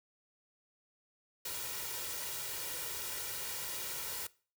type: noise with comb filter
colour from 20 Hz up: white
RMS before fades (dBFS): -40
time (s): 1.45-4.27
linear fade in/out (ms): 5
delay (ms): 2.1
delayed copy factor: +0.65
effects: noise-tail reverb RT60 0.4 s tail -21 dB re dry + high-pass 60 Hz 12 dB/octave